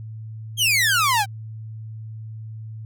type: exponential sweep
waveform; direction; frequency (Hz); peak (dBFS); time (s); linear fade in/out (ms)
sawtooth; down; 3290 to 758; -13; 0.57-1.26; 50
effects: added 110 Hz sine -32 dBFS peak until 2.85 s